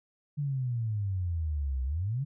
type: exponential two-way sweep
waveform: sine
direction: down then up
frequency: 148.7 to 62.9 to 147.8 Hz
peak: -28 dBFS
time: 0.37-2.25 s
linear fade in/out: 20 ms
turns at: 1.84 s
effects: none